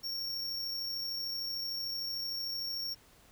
square tone with amplitude modulation, 5510 Hz, F8, 24 cents flat, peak -34 dBFS, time 0.03-2.95 s, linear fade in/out 20 ms, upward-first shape sine, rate 33.3 Hz, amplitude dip 25%, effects pink hiss -61 dBFS RMS until 3.31 s

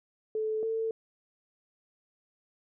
sine tone pair in turn, 435.5 / 447.5 Hz, A4 / A4, -18 / +29 cents, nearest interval unison, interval 47 cents, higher second, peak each -28 dBFS, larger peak neither, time 0.35-0.63 / 0.63-0.91 s, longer neither, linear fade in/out 2 ms, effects none

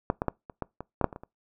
clicks, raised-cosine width 1 ms, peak -9 / -13 / -11 / -27 / -16 / -22 / -12 / -6 / -26 / -25 / -29 dBFS, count 11, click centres 0.101 / 0.219 / 0.283 / 0.498 / 0.623 / 0.806 / 1.013 / 1.043 / 1.128 / 1.161 / 1.235 s, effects noise-tail reverb RT60 0.2 s tail -24 dB re dry

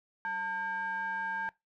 triangle ring-modulated tone, 352.6 Hz, F4, 17 cents sharp, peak -27 dBFS, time 0.25-1.49 s, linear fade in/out 0 ms, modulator 1250 Hz, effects noise-tail reverb RT60 0.2 s tail -21 dB re dry

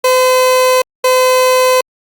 30% pulse tone pair in turn, 511 / 511 Hz, C5 / C5, -41 / -41 cents, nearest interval unison, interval 0 cents, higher neither, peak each -5 dBFS, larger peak neither, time 0.04-0.82 / 1.04-1.81 s, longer first, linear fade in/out 5 ms, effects Opus 48 kbps

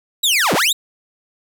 sawtooth linear two-way sweep, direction down then up, 3965 to 123.6 to 3965 Hz, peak -10 dBFS, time 0.23-0.73 s, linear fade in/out 10 ms, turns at 0.54 s, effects none

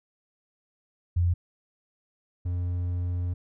sine / triangle tone pair in turn, 87.31 / 88.58 Hz, F2 / F2, 0 / +25 cents, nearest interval unison, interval 25 cents, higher second, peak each -20 / -24 dBFS, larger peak first, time 1.16-1.34 / 2.45-3.34 s, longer second, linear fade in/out 10 ms, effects none

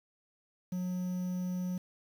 triangle tone with quantisation, 181.4 Hz, F#3, 34 cents flat, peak -30 dBFS, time 0.72-1.78 s, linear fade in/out 5 ms, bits 9, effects none

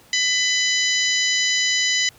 harmonic tone, 999 Hz, B5, 20 cents sharp, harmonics 2 / 3 / 4 / 5 / 6 / 7, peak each -22 / -24 / -25 / -26 / -27 / -27 dBFS, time 0.13-2.09 s, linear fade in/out 2 ms, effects pink hiss -51 dBFS RMS until 2.18 s + high-pass 60 Hz 12 dB/octave

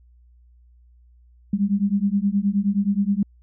sine beating tone pair, 196 / 205.5 Hz, G3 / G#3, 0 / -18 cents, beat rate 9.5 Hz, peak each -21 / -21 dBFS, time 1.53-3.23 s, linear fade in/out 5 ms, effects added 60 Hz sine -50 dBFS peak until 3.42 s

